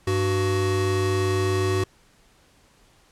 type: tone pair together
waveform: square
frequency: 98.9 / 373.4 Hz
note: G2 / F#4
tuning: +16 / +16 cents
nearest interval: octave + major seventh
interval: 2300 cents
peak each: -24 dBFS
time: 0.07-1.84 s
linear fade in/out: 5 ms
effects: pink hiss -58 dBFS RMS until 3.11 s + low-pass 10000 Hz 12 dB/octave